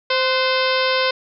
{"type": "harmonic tone with a mistuned harmonic", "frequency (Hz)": 520, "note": "C5", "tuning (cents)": -11, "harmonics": [1, 2, 3, 4, 5, 6, 7, 8, 9, 10], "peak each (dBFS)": [-20, -23, -25, -26, -27, -28, -28, -29, -30, -30], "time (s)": [0.1, 1.11], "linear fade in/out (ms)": 5, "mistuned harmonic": 3, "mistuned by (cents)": -55, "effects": []}